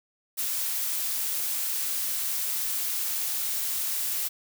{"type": "noise", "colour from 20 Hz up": "blue", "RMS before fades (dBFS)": -29, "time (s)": [0.37, 4.29], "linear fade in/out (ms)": 20, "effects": []}